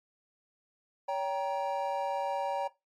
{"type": "chord", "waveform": "triangle", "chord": "G diminished", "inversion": "second", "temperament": "just", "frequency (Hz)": [564.5, 784, 940.8], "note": ["Db5", "G5", "Bb5"], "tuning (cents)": [31, 0, 16], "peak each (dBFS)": -32, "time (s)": [1.08, 2.68], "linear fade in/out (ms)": 10, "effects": ["noise-tail reverb RT60 0.2 s tail -17 dB re dry", "MP3 96 kbps"]}